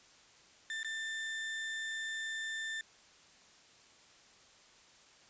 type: tone with dropouts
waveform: 35% pulse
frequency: 1783 Hz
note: A6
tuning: 22 cents sharp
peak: -35 dBFS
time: 0.7-2.81 s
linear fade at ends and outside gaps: 1 ms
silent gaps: 0.831-0.846 s
effects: white hiss -61 dBFS RMS until 5.29 s + resampled to 16000 Hz